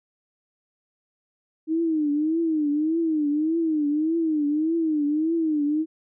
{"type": "tone with vibrato", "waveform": "sine", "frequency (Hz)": 311.1, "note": "D#4", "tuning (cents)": 0, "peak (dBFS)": -20, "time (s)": [1.67, 5.86], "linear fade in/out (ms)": 50, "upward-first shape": "triangle", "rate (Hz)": 1.7, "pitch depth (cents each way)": 140, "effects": []}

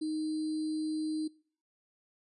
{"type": "tone with sample-and-hold", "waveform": "sine", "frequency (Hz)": 311.1, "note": "D#4", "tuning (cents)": 0, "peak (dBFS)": -31, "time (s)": [0.01, 1.28], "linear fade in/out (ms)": 10, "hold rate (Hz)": 4410, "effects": ["noise-tail reverb RT60 0.5 s tail -24 dB re dry", "resampled to 24000 Hz"]}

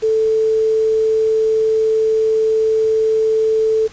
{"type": "tone with quantisation", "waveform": "sine", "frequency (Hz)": 440, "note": "A4", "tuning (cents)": 0, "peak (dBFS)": -12, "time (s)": [0.02, 3.88], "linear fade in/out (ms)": 20, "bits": 6, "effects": ["pink hiss -42 dBFS RMS until 3.92 s", "resampled to 16000 Hz"]}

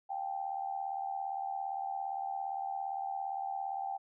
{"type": "tone with amplitude modulation", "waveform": "sine", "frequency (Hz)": 784, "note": "G5", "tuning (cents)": 0, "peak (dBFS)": -31, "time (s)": [0.09, 3.98], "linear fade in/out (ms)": 20, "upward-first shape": "sine", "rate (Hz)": 77.5, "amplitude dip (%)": 75, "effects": []}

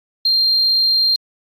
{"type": "tone", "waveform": "sine", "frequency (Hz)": 4186, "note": "C8", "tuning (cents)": 0, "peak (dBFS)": -11, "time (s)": [0.25, 1.16], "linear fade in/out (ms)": 5, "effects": ["tanh soft clip ceiling -8 dBFS", "AAC 48 kbps"]}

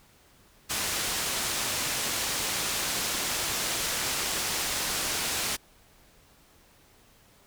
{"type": "low-pass noise", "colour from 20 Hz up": "white", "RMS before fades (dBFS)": -30, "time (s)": [0.69, 5.57], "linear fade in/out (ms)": 20, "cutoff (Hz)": 8600, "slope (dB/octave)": 12, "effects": ["pink hiss -59 dBFS RMS until 7.46 s"]}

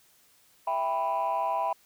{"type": "chord", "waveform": "sine", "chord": "E minor", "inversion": "none", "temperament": "just", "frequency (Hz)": [659.3, 791.1, 988.9], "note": ["E5", "G5", "B5"], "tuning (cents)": [0, 16, 2], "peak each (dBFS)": [-30, -29, -27], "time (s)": [0.67, 1.73], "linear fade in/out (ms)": 5, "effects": ["tanh soft clip ceiling -21 dBFS", "white hiss -62 dBFS RMS until 1.85 s"]}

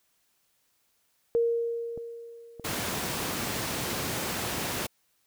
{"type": "tone with exponential decay", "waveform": "sine", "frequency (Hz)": 466.2, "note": "A#4", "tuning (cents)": 0, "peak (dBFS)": -20, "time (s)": [1.35, 3.1], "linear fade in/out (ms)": 0, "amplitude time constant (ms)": 380}
{"type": "clicks", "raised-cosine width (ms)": 2, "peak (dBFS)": -28, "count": 3, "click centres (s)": [1.976, 2.597, 3.743]}
{"type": "high-pass noise", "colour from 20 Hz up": "pink", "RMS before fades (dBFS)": -32, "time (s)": [2.64, 4.87], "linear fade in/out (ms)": 10, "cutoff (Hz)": 110, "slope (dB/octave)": 12}
{"effects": ["white hiss -71 dBFS RMS until 5.26 s"]}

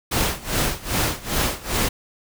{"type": "noise with tremolo", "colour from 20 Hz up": "pink", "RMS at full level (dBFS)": -20, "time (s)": [0.11, 1.89], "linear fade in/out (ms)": 10, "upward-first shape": "sine", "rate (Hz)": 2.5, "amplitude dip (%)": 90, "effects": []}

